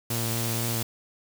white high-pass noise, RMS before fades -32 dBFS, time 0.1-0.83 s, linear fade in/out 5 ms, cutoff 2200 Hz, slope 24 dB/octave
sawtooth tone with vibrato, 115.6 Hz, A#2, 14 cents flat, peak -24 dBFS, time 0.1-0.83 s, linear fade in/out 5 ms, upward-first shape sine, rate 4 Hz, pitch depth 14 cents each way
effects none

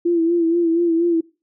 sine tone with vibrato, 336.9 Hz, E4, 38 cents sharp, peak -14 dBFS, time 0.05-1.21 s, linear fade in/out 10 ms, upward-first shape sine, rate 4.2 Hz, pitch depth 52 cents each way, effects noise-tail reverb RT60 0.3 s tail -22 dB re dry

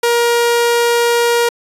sawtooth tone, 473 Hz, A#4, 25 cents sharp, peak -7 dBFS, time 0.03-1.49 s, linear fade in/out 5 ms, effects resampled to 32000 Hz

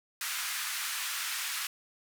pink band-pass noise, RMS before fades -35 dBFS, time 0.21-1.67 s, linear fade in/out 2 ms, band 1300 to 16000 Hz, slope 24 dB/octave, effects none

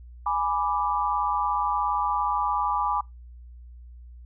sine chord, G# diminished, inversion none, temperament equal, 830.6 / 987.8 / 1174.7 Hz, G#5 / B5 / D6, 0 / 0 / 0 cents, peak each -27 dBFS, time 0.26-3.01 s, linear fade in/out 5 ms, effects noise-tail reverb RT60 0.2 s tail -24 dB re dry + added 60 Hz sine -42 dBFS peak until 4.25 s

